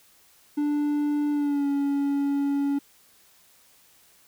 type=tone with pitch glide; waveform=triangle; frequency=293.7 to 281.7 Hz; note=D4 to C#4; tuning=0 to +28 cents; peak=-20 dBFS; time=0.57-2.79 s; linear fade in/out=10 ms; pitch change=-72 cents; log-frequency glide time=1.31-1.67 s; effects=white hiss -58 dBFS RMS until 4.27 s